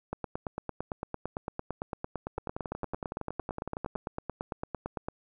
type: two click trains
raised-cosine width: 1 ms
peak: -21 / -19 dBFS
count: 18 / 45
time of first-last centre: 2.38-3.954 / 0.13-5.085 s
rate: 10.8 / 8.88 Hz
effects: none